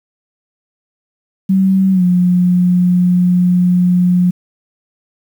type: tone with pitch glide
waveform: sine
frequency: 190.9 to 179.15 Hz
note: G3 to F3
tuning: -46 to +44 cents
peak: -8 dBFS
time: 1.49-4.31 s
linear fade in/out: 10 ms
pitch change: -110 cents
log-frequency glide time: 1.92-2.03 s
effects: 7-bit